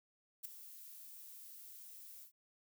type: noise with ADSR envelope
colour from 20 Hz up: violet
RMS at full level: -41 dBFS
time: 0.43-2.32 s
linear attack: 21 ms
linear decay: 6 ms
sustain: -13 dB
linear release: 100 ms
effects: none